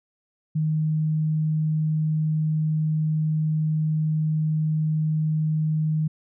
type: tone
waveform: sine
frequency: 155.56 Hz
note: D#3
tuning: in tune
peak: -20 dBFS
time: 0.55-6.08 s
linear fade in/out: 10 ms
effects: none